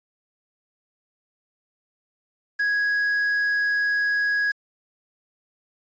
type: tone with quantisation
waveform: triangle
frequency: 1661.2 Hz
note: G#6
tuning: in tune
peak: -18 dBFS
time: 2.59-4.52 s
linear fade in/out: 10 ms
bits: 7
effects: resampled to 16000 Hz